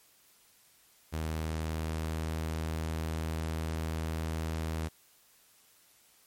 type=tone with pitch glide; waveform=sawtooth; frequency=79.3 to 80.08 Hz; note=D#2 to E2; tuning=+33 to -50 cents; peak=-28 dBFS; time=1.12-4.89 s; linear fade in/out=20 ms; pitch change=+17 cents; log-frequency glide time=1.64-2.93 s; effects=white hiss -63 dBFS RMS until 6.26 s + MP3 64 kbps